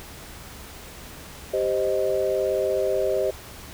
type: chord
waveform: sine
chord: C minor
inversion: second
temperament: equal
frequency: 392 / 523.3 / 622.3 Hz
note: G4 / C5 / Eb5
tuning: 0 / 0 / 0 cents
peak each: -25 dBFS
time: 1.53-3.31 s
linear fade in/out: 10 ms
effects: added 69 Hz sine -48 dBFS peak until 3.73 s + pink hiss -42 dBFS RMS until 3.73 s